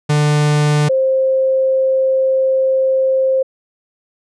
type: tone pair in turn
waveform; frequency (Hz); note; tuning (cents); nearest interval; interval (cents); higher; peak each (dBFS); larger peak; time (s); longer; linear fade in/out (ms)
45% pulse / sine; 148.7 / 527.8; D3 / C5; +22 / +15; octave + minor seventh; 2193; second; -11; neither; 0.09-0.89 / 0.89-3.43; second; 10
effects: resampled to 22050 Hz